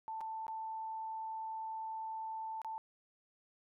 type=tone with dropouts; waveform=sine; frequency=885 Hz; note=A5; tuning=10 cents sharp; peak=-39 dBFS; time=0.08-2.78 s; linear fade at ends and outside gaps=0 ms; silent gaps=0.207-0.212 / 0.467-0.481 / 2.617-2.647 s; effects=none